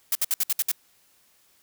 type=noise bursts; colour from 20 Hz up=blue; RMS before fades=-23 dBFS; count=7; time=0.12-0.716 s; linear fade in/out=2 ms; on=32 ms; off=62 ms; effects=white hiss -62 dBFS RMS until 1.62 s